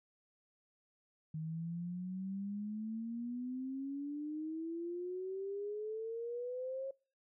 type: exponential sweep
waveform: sine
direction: up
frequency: 155.56 to 544 Hz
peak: -38 dBFS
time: 1.34-6.91 s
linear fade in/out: 5 ms
effects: noise-tail reverb RT60 0.4 s tail -26 dB re dry